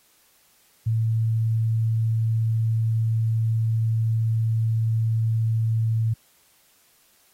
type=tone; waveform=sine; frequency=112.5 Hz; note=A2; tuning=39 cents sharp; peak=-19 dBFS; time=0.86-6.14 s; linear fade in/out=10 ms; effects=white hiss -60 dBFS RMS until 7.33 s + AAC 48 kbps